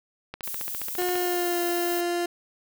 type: click train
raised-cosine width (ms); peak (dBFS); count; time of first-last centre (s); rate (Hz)
0.3; -19; 13; 0.34-1.156; 14.7
type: noise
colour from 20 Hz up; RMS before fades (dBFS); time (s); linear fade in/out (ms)
violet; -33; 0.43-2.01; 5
type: tone with pitch glide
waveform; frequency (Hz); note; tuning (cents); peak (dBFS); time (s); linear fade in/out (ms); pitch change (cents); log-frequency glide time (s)
30% pulse; 358.9 to 347.9; F4 to F4; +47 to -7; -22; 0.98-2.26; 5; -54; 1.15-1.6
effects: none